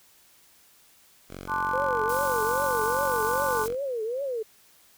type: tone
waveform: 5% pulse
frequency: 46.25 Hz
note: F#1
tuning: in tune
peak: -27 dBFS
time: 1.28-3.76 s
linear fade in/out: 50 ms
type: chord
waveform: sine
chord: D dominant seventh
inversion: second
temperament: equal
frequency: 880 / 1046.5 / 1174.7 / 1480 Hz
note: A5 / C6 / D6 / F#6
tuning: 0 / 0 / 0 / 0 cents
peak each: -29 / -31 / -31 / -31 dBFS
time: 1.47-3.67 s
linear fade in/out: 50 ms
type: tone with vibrato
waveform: sine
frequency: 493.9 Hz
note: B4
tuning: in tune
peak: -27 dBFS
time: 1.73-4.43 s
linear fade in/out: 10 ms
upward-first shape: triangle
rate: 2.5 Hz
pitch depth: 260 cents each way
type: high-pass noise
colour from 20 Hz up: pink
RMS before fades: -38 dBFS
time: 2.09-3.68 s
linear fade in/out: 5 ms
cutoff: 7400 Hz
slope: 12 dB/octave
effects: white hiss -58 dBFS RMS until 4.97 s